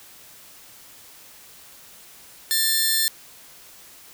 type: tone pair together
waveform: 10% pulse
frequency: 1776 / 4224 Hz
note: A6 / C8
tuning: +16 / +16 cents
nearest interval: octave + minor third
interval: 1500 cents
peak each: -14 dBFS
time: 2.51-3.08 s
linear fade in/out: 0 ms
effects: white hiss -47 dBFS RMS until 4.13 s